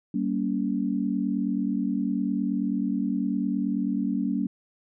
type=tone cluster; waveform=sine; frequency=193.8 / 232.9 / 282.5 Hz; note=G3 / A#3 / C#4; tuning=-20 / -1 / +33 cents; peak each=-28 dBFS; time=0.14-4.47 s; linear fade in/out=5 ms; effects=none